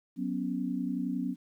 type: chord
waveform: sine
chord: F# suspended fourth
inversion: none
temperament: just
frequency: 185 / 246.7 / 277.5 Hz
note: F#3 / B3 / C#4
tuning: 0 / -2 / +2 cents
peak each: -35 / -33 / -34 dBFS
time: 0.16-1.36 s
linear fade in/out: 50 ms
effects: 11-bit